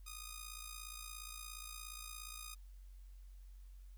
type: tone with amplitude modulation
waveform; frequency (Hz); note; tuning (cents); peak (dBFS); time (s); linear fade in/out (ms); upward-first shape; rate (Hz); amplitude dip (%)
5% pulse; 1238; D#6; -9; -33; 0.06-2.55; 10; sine; 57.1; 70
effects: added 46 Hz sine -52 dBFS peak until 3.97 s + white hiss -75 dBFS RMS until 3.97 s